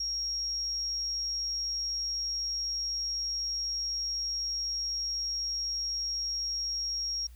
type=tone; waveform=sine; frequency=5588 Hz; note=F8; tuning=in tune; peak=-30 dBFS; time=0-7.27 s; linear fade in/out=5 ms; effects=added 60 Hz sine -47 dBFS peak until 7.35 s + white hiss -64 dBFS RMS until 7.35 s